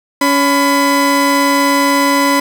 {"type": "tone pair together", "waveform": "30% pulse", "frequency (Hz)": [280.6, 1000], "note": ["C#4", "B5"], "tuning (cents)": [21, 21], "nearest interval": "octave + minor seventh", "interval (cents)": 2200, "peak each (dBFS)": -10, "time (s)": [0.21, 2.4], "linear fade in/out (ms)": 5, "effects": []}